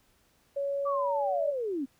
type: tone with pitch glide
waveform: sine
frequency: 560 to 570.1 Hz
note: C#5 to C#5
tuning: +18 to +48 cents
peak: -28 dBFS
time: 0.56-1.51 s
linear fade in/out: 10 ms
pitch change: +30 cents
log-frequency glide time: 0.83-1.3 s
type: linear sweep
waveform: sine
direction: down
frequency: 1174.7 to 249.4 Hz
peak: -29 dBFS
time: 0.85-1.86 s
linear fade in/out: 20 ms
effects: pink hiss -67 dBFS RMS until 1.99 s